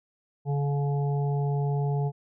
harmonic tone, 142.2 Hz, C#3, 45 cents sharp, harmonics 1 / 3 / 5 / 6, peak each -24 / -34 / -38 / -40 dBFS, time 0.45-2.12 s, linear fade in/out 50 ms, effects none

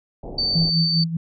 pink low-pass noise, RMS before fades -33 dBFS, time 0.23-0.7 s, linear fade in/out 5 ms, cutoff 780 Hz, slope 48 dB/octave
sine tone, 4565 Hz, D8, 50 cents flat, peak -19 dBFS, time 0.38-1.04 s, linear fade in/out 5 ms
sine tone with tremolo, 164.81 Hz, E3, in tune, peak -16 dBFS, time 0.55-1.17 s, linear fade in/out 5 ms, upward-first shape sine, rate 5 Hz, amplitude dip 70%
effects none

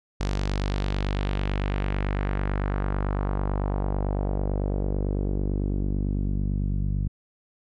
sawtooth tone with low-pass filter sweep, 49 Hz, G1, in tune, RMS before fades -26 dBFS, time 0.2-7.08 s, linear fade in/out 10 ms, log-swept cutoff 5900 to 160 Hz, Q 1.5, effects none

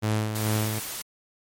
sawtooth tone with tremolo, 108 Hz, A2, 32 cents flat, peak -18 dBFS, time 0.02-0.8 s, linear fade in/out 20 ms, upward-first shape sine, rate 2.4 Hz, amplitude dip 50%
white noise, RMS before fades -34 dBFS, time 0.35-1.02 s, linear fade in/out 5 ms
effects MP3 64 kbps

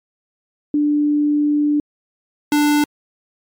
sine / square tone pair in turn, 295 / 295 Hz, D4 / D4, +8 / +8 cents, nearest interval unison, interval 0 cents, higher neither, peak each -13 dBFS, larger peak neither, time 0.74-1.8 / 2.52-2.84 s, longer first, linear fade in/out 2 ms, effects MP3 96 kbps

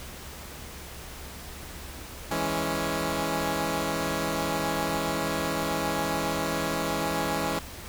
10% pulse chord, C# minor, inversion first, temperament equal, 164.81 / 207.7 / 277.2 Hz, E3 / G#3 / C#4, 0 / 0 / 0 cents, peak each -22 / -25 / -22 dBFS, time 2.31-7.59 s, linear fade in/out 2 ms, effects added 69 Hz sine -45 dBFS peak until 7.88 s + pink hiss -42 dBFS RMS until 7.88 s

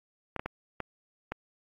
clicks, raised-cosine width 0.5 ms, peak -18 dBFS, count 5, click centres 0.363 / 0.395 / 0.46 / 0.803 / 1.32 s, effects AAC 64 kbps

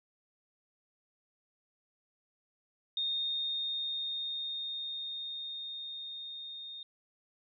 sine tone with level ramp, 3679 Hz, A#7, 24 cents flat, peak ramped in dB -30 to -42 dBFS, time 2.97-6.83 s, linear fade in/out 2 ms, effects none

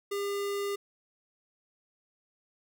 square tone, 402.5 Hz, G4, 46 cents sharp, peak -31 dBFS, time 0.11-0.76 s, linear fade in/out 10 ms, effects none

